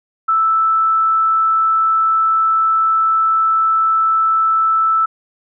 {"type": "tone", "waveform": "sine", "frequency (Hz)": 1318, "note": "E6", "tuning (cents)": -1, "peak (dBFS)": -11, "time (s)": [0.28, 5.06], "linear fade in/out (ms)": 10, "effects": []}